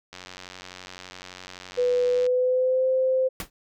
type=click train; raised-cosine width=0.2 ms; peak=-22 dBFS; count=197; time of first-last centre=0.13-2.265 s; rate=91.8 Hz
type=tone with pitch glide; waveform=sine; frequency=493.9 to 519.7 Hz; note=B4 to C5; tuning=0 to -12 cents; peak=-19 dBFS; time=1.77-3.29 s; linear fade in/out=20 ms; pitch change=+88 cents; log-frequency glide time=2.1-2.87 s
type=noise with exponential decay; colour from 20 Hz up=pink; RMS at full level=-26 dBFS; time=3.4-3.5 s; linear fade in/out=2 ms; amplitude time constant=21 ms
effects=none